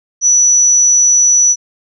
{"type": "tone", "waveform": "sine", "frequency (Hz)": 5920, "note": "F#8", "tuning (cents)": 0, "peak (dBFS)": -6, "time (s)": [0.21, 1.56], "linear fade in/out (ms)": 50, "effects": []}